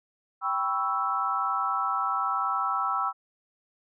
sine chord, C# half-diminished seventh, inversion second, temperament equal, 784 / 987.8 / 1108.7 / 1318.5 Hz, G5 / B5 / C#6 / E6, 0 / 0 / 0 / 0 cents, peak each -32 / -33 / -32 / -27 dBFS, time 0.41-3.13 s, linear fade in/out 50 ms, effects none

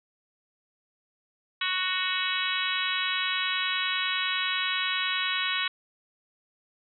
harmonic tone with a mistuned harmonic, 370 Hz, F#4, in tune, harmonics 3 / 4 / 5 / 6 / 7 / 8 / 9 / 10, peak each -34 / -34 / -34 / -34 / -34 / -34 / -34 / -34 dBFS, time 1.61-5.68 s, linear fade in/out 5 ms, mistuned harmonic 10, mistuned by +64 cents, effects none

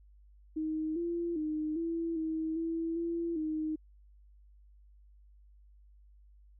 sine tone with pitch steps, 313.1 / 341.5 / 307.9 / 332.5 / 318.8 / 329.2 / 337.4 / 311.4 Hz, D#4 / F4 / D#4 / E4 / D#4 / E4 / E4 / D#4, +11 / -39 / -18 / +15 / +42 / -2 / +40 / +2 cents, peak -31 dBFS, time 0.56-3.76 s, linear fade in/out 10 ms, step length 400 ms, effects added 50 Hz sine -56 dBFS peak until 6.59 s

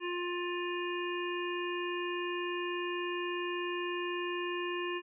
harmonic tone, 352.7 Hz, F4, 17 cents sharp, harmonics 1 / 3 / 5 / 7 / 8, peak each -35 / -40 / -42 / -43 / -44 dBFS, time 0-5.02 s, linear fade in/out 50 ms, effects none

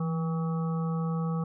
harmonic tone with a mistuned harmonic, 161.3 Hz, E3, 37 cents flat, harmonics 1 / 3 / 5 / 7 / 8, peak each -27 / -39 / -43 / -42 / -44 dBFS, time 0-1.44 s, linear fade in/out 5 ms, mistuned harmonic 1, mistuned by +50 cents, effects none

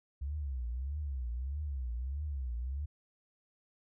sine tone with vibrato, 66.5 Hz, C2, 29 cents sharp, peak -34 dBFS, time 0.21-2.86 s, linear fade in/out 10 ms, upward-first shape triangle, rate 1.6 Hz, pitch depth 250 cents each way, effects none

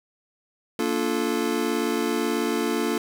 square chord, Bb major seventh, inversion none, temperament just, 233.1 / 291.4 / 349.6 / 437 Hz, Bb3 / D4 / F4 / A4, 0 / -13 / +2 / -12 cents, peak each -29 dBFS, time 0.79-2.98 s, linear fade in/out 2 ms, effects none

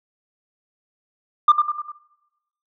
sine tone with echo, 1196 Hz, D6, 31 cents sharp, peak -6 dBFS, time 1.48-1.52 s, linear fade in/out 5 ms, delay 100 ms, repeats 4, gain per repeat -6 dB, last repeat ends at 1.92 s, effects noise-tail reverb RT60 0.9 s tail -18 dB re dry + tanh soft clip ceiling -6 dBFS

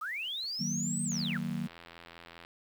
sine linear two-way sweep, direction up then down, 1170 to 8372 to 1170 Hz, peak -34 dBFS, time 0.01-1.38 s, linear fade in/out 10 ms, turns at 1.03 s
sine chord, D# minor, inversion none, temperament just, 155.56 / 186.68 / 233.3 Hz, D#3 / F#3 / A#3, 0 / +16 / +2 cents, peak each -37 / -36 / -36 dBFS, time 0.59-1.68 s, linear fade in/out 20 ms
click train, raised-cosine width 0.3 ms, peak -32 dBFS, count 114, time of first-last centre 1.12-2.449 s, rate 85 Hz
effects 9-bit

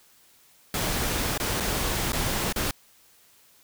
pink noise with dropouts, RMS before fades -27 dBFS, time 0.74-2.71 s, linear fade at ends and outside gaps 2 ms, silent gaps 1.377-1.399 / 1.601-1.605 / 2.121-2.131 / 2.526-2.56 s, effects white hiss -58 dBFS RMS until 3.63 s

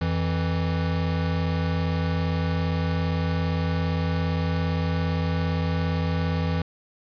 square tone pair together, 87.5 / 165.01 Hz, F2 / E3, +4 / +2 cents, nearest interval major seventh, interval 1098 cents, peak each -26 dBFS, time 0.01-6.62 s, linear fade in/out 5 ms, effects resampled to 11025 Hz + 9-bit

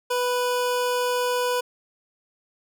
25% pulse tone, 494 Hz, B4, in tune, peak -18 dBFS, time 0.1-1.61 s, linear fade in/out 10 ms, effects none

